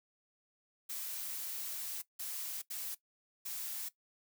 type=noise bursts at uneven times; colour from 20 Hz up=blue; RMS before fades=-41 dBFS; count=4; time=0.89-2.02 / 2.19-2.62 / 2.7-2.95 / 3.45-3.89 s; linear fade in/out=10 ms; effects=noise-tail reverb RT60 0.1 s tail -17 dB re dry

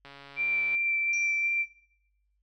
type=click train; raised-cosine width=0.3 ms; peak=-31 dBFS; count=99; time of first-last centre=0.05-0.75 s; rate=140 Hz
type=tone with vibrato; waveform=sine; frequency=2349 Hz; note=D7; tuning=in tune; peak=-25 dBFS; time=0.36-1.66 s; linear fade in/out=50 ms; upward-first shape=sine; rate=2.8 Hz; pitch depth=9 cents each way
type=tone with exponential decay; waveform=sine; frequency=5780 Hz; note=F#8; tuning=41 cents flat; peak=-34 dBFS; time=1.13-1.69 s; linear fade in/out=5 ms; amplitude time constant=120 ms
effects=noise-tail reverb RT60 0.8 s tail -20 dB re dry + added 50 Hz sine -70 dBFS peak until 2.42 s

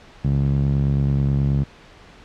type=tone with band-pass filter; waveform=sawtooth; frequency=69.3 Hz; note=C#2; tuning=in tune; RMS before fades=-19 dBFS; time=0.24-1.64 s; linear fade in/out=10 ms; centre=150 Hz; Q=2.4; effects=pink hiss -46 dBFS RMS until 2.24 s + low-pass 4000 Hz 12 dB/octave

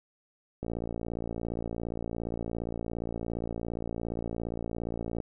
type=click train; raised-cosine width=2 ms; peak=-21 dBFS; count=263; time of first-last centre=0.63-5.202 s; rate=57.3 Hz; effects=none

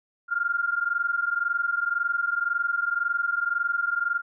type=tone pair together; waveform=sine; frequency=1390.1 / 1412 Hz; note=F6 / F6; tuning=-8 / +19 cents; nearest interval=unison; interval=27 cents; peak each=-26 dBFS; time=0.28-4.22 s; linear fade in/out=50 ms; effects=none

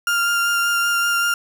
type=tone with vibrato; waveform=35% pulse; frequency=1396.9 Hz; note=F6; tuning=in tune; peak=-15 dBFS; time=0.07-1.34 s; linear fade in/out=2 ms; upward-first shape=sine; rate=5.2 Hz; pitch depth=11 cents each way; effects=none

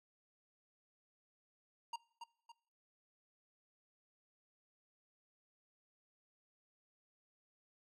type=tone with echo; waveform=square; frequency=936 Hz; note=A#5; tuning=7 cents sharp; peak=-40 dBFS; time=1.93-1.96 s; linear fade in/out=5 ms; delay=280 ms; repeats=2; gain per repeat=-7 dB; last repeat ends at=2.52 s; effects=noise-tail reverb RT60 0.6 s tail -23 dB re dry + low-pass 7000 Hz 12 dB/octave

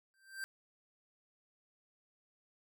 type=tone with exponential growth; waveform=square; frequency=1568 Hz; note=G6; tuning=in tune; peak=-37 dBFS; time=0.14-0.44 s; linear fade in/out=0 ms; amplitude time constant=65 ms; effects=none

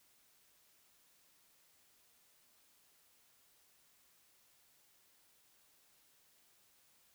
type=silence; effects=white hiss -70 dBFS RMS until 7.14 s

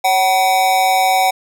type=tone with amplitude modulation; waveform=square; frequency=756 Hz; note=F#5; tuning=37 cents sharp; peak=-9 dBFS; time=0.04-1.31 s; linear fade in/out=10 ms; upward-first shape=sine; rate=204 Hz; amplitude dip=65%; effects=none

